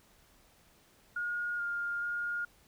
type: tone with pitch steps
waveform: sine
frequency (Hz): 1432 / 1408 / 1421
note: F6 / F6 / F6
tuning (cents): +43 / +14 / +30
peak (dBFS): -32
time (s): 1.16-2.45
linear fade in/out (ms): 5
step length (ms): 430
effects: pink hiss -64 dBFS RMS until 2.67 s